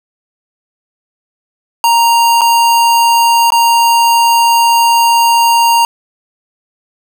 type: tone with dropouts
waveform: square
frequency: 932.3 Hz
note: A#5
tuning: in tune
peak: -7 dBFS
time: 1.84-5.85 s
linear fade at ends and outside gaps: 1 ms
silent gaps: 2.41-2.416 / 3.504-3.521 s
effects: none